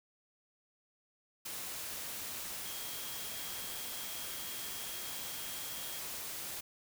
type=tone in noise; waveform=sine; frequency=3259 Hz; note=G#7; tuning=33 cents flat; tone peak=-50 dBFS; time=2.65-6 s; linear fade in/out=10 ms; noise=white; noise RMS=-42 dBFS; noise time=1.45-6.61 s; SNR=-11 dB; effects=none